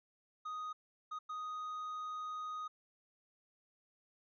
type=tone bursts at uneven times; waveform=triangle; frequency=1246 Hz; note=D#6; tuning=2 cents sharp; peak=-38 dBFS; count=3; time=0.45-0.73 / 1.11-1.19 / 1.29-2.68 s; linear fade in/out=10 ms; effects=resampled to 16000 Hz